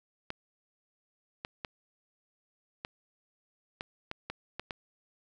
clicks, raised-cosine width 0.3 ms, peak -20 dBFS, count 9, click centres 0.304 / 1.449 / 1.648 / 2.849 / 3.809 / 4.114 / 4.3 / 4.596 / 4.708 s, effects none

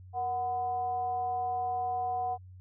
sine tone with frequency modulation, 740 Hz, F#5, in tune, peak -29 dBFS, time 0.13-2.38 s, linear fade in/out 50 ms, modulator 269 Hz, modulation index 0.38, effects added 92 Hz sine -47 dBFS peak until 2.6 s

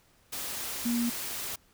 sine tone in noise, 237 Hz, A#3, 29 cents sharp, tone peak -26 dBFS, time 0.85-1.1 s, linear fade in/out 10 ms, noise white, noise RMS -36 dBFS, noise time 0.32-1.56 s, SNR +7 dB, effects pink hiss -64 dBFS RMS until 1.73 s

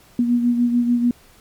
sine beating tone pair, 240 / 246.8 Hz, B3 / B3, -49 / -1 cents, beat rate 6.8 Hz, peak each -15 / -24 dBFS, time 0.19-1.11 s, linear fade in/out 2 ms, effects pink hiss -51 dBFS RMS until 1.4 s + MP3 96 kbps

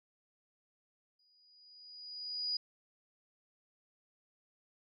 sine tone with exponential growth, 4911 Hz, D#8, 23 cents flat, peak -31 dBFS, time 1.19-2.57 s, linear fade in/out 5 ms, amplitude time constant 300 ms, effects none

